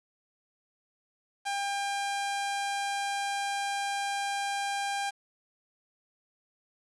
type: tone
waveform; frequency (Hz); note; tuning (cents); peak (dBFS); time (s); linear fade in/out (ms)
sawtooth; 800; G5; +35; -26; 1.45-5.11; 20
effects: resampled to 24000 Hz + 9-bit